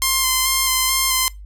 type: tone with vibrato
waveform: 5% pulse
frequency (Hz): 1046.5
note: C6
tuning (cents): 0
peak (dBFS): -4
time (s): 0.02-1.28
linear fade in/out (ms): 0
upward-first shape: square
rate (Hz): 2.3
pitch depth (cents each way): 17
effects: noise-tail reverb RT60 0.2 s tail -22 dB re dry + added 50 Hz sine -34 dBFS peak until 1.45 s